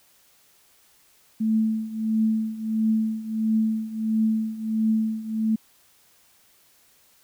sine tone with tremolo, 220 Hz, A3, in tune, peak -17 dBFS, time 1.4-5.56 s, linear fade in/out 10 ms, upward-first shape triangle, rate 1.5 Hz, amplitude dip 85%, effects white hiss -59 dBFS RMS until 7.23 s

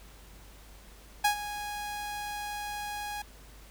sawtooth tone with ADSR envelope, 828 Hz, G#5, 5 cents flat, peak -17 dBFS, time 1.24-3.22 s, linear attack 9 ms, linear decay 100 ms, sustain -14 dB, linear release 4 ms, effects added 50 Hz sine -51 dBFS peak until 3.7 s + pink hiss -55 dBFS RMS until 3.7 s

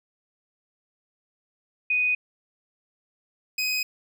sine / 25% pulse tone pair in turn, 2489 / 2511 Hz, D#7 / D#7, 0 / +15 cents, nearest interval unison, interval 15 cents, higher second, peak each -20 / -20 dBFS, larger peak neither, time 1.9-2.15 / 3.58-3.83 s, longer neither, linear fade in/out 5 ms, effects none

